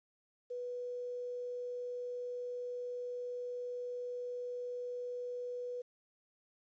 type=tone with quantisation; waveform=sine; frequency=491.4 Hz; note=B4; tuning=9 cents flat; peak=-38 dBFS; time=0.5-5.82 s; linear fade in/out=10 ms; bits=11; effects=resampled to 16000 Hz

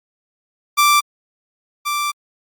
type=tone pair in turn; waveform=sawtooth; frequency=1174 / 1174 Hz; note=D6 / D6; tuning=-1 / -1 cents; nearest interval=unison; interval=0 cents; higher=neither; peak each=-7 / -15 dBFS; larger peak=first; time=0.77-1.01 / 1.85-2.12 s; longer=second; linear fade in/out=20 ms; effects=Opus 48 kbps

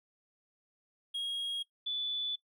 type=tone pair in turn; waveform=triangle / sine; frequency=3279 / 3474 Hz; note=G#7 / A7; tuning=-23 / -23 cents; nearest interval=minor second; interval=100 cents; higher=second; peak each=-32 / -32 dBFS; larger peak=neither; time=1.14-1.63 / 1.86-2.36 s; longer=second; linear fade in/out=10 ms; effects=noise-tail reverb RT60 0.1 s tail -20 dB re dry

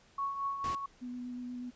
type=tone with tremolo; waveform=sine; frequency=1108.7 Hz; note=C#6; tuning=in tune; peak=-30 dBFS; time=0.18-0.86 s; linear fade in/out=5 ms; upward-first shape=triangle; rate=4.4 Hz; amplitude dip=60%
type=noise; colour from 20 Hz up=pink; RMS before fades=-43 dBFS; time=0.64-0.75 s; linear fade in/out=2 ms
type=tone with vibrato; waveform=sine; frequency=246.9 Hz; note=B3; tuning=in tune; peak=-38 dBFS; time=1.01-1.71 s; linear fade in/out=20 ms; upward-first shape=square; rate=8.3 Hz; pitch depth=10 cents each way
effects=pink hiss -63 dBFS RMS until 1.75 s + resampled to 16000 Hz

